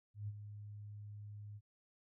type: tone with ADSR envelope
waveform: sine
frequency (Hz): 103.83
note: G#2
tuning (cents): 0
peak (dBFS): -38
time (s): 0.14-1.61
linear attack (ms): 140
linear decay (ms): 41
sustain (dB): -9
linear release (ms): 47
effects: none